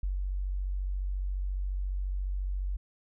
sine tone with ADSR envelope, 47.19 Hz, F#1, 35 cents sharp, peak -27 dBFS, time 0.03-2.77 s, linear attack 4 ms, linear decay 140 ms, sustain -2 dB, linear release 10 ms, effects none

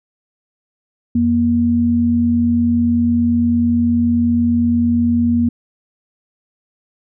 sine tone pair together, 88.9 / 237.3 Hz, F2 / A#3, +31 / +31 cents, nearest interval octave + perfect fourth, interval 1700 cents, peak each -21 / -12 dBFS, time 1.15-5.49 s, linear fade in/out 5 ms, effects none

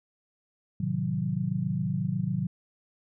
sine chord, A diminished seventh, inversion none, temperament equal with one note detuned, 110 / 130.81 / 157.19 / 185 Hz, A2 / C3 / Eb3 / Gb3, 0 / 0 / +18 / 0 cents, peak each -35 / -32 / -31 / -30 dBFS, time 0.8-2.47 s, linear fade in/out 5 ms, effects none

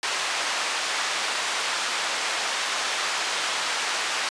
pink band-pass noise, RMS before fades -27 dBFS, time 0.03-4.29 s, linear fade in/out 2 ms, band 930 to 6500 Hz, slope 12 dB/octave, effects resampled to 22050 Hz

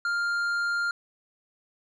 sine tone with tanh clipping, 1400 Hz, F6, 4 cents sharp, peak -26 dBFS, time 0.05-0.91 s, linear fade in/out 2 ms, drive 8 dB, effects none

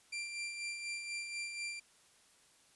sawtooth tone with tremolo, 2366 Hz, D7, 12 cents sharp, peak -34 dBFS, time 0.12-1.8 s, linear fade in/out 10 ms, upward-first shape sine, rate 4.1 Hz, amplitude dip 45%, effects white hiss -66 dBFS RMS until 2.75 s + resampled to 24000 Hz

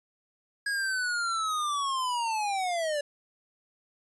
square linear sweep, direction down, 1658 to 570 Hz, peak -28 dBFS, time 0.66-3.01 s, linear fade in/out 5 ms, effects resampled to 24000 Hz

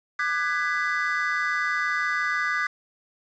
triangle chord, G# half-diminished seventh, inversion second, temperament just, 1196.1 / 1495.1 / 1661.2 / 1993.5 Hz, D6 / F#6 / G#6 / B6, +31 / +18 / 0 / +16 cents, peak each -27 dBFS, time 0.19-2.67 s, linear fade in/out 5 ms, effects resampled to 16000 Hz + 8-bit

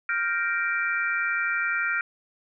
sine chord, G minor seventh, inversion third, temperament equal, 1396.9 / 1568 / 1864.7 / 2349 Hz, F6 / G6 / Bb6 / D7, 0 / 0 / 0 / 0 cents, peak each -26 / -31 / -31 / -30 dBFS, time 0.09-2.01 s, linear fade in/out 2 ms, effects none

